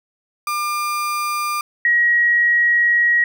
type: tone pair in turn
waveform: 35% pulse / sine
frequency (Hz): 1200 / 1900.8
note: D6 / A#6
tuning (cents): +37 / +33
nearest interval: minor sixth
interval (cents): 796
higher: second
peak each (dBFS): -18 / -12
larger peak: second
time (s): 0.47-1.61 / 1.85-3.24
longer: second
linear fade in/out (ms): 2
effects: none